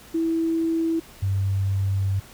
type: tone pair in turn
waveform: sine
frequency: 327.7 / 97.43 Hz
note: E4 / G2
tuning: -10 / -10 cents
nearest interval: octave + major sixth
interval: 2100 cents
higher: first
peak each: -20 dBFS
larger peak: neither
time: 0.14-1 / 1.22-2.2 s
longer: second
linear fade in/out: 10 ms
effects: pink hiss -47 dBFS RMS until 2.33 s